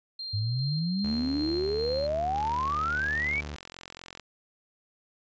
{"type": "tone with tremolo", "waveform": "sine", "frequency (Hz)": 4186, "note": "C8", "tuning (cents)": 0, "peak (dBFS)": -34, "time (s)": [0.19, 2.07], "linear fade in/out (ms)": 5, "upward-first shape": "square", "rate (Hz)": 2.5, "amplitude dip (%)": 30}
{"type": "exponential sweep", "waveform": "sine", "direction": "up", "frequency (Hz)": [99.5, 2340], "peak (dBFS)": -26, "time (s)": [0.33, 3.41], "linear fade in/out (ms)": 10}
{"type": "tone with pitch glide", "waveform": "sawtooth", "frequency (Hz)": [74.6, 73.74], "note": ["D2", "D2"], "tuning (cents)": [28, 8], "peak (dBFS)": -32, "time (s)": [1.04, 3.56], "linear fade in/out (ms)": 5, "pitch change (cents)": -20, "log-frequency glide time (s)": [3.04, 3.43]}
{"type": "click train", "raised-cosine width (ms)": 0.2, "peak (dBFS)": -24, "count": 82, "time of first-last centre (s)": [2.36, 4.197], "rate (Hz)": 44.1}
{"effects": ["resampled to 16000 Hz"]}